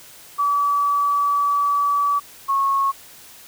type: tone pair in turn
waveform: sine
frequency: 1147 / 1097.1 Hz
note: D6 / C#6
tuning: -41 / -18 cents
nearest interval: minor second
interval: 77 cents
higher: first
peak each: -16 dBFS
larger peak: neither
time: 0.38-2.2 / 2.48-2.92 s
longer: first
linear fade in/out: 20 ms
effects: white hiss -44 dBFS RMS until 3.47 s